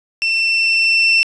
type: tone with level ramp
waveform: 35% pulse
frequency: 2689 Hz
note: E7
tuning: 34 cents sharp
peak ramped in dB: -13 to -8 dBFS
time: 0.22-1.23 s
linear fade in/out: 0 ms
effects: resampled to 22050 Hz + 7-bit